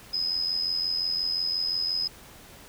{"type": "tone with amplitude modulation", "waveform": "sine", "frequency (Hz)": 5060, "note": "D#8", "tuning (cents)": 28, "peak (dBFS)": -22, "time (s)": [0.13, 2.08], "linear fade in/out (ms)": 10, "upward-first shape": "sine", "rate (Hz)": 85.7, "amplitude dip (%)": 65, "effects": ["pink hiss -49 dBFS RMS until 2.68 s"]}